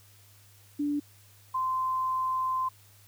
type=tone pair in turn; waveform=sine; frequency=290.9 / 1036.6 Hz; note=D4 / C6; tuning=-16 / -16 cents; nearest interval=octave + minor seventh; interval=2200 cents; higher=second; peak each=-26 dBFS; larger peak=neither; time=0.79-1 / 1.54-2.69 s; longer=second; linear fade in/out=10 ms; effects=added 101 Hz sine -57 dBFS peak until 3.07 s + white hiss -59 dBFS RMS until 3.07 s